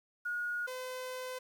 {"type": "tone pair in turn", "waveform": ["sine", "sawtooth"], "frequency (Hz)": [1442, 509.8], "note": ["F#6", "C5"], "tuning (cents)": [-45, -45], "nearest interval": "octave + tritone", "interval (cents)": 1800, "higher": "first", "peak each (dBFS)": [-33, -35], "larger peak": "first", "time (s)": [[0.25, 0.67], [0.67, 1.39]], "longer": "second", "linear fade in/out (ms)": 10, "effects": ["10-bit"]}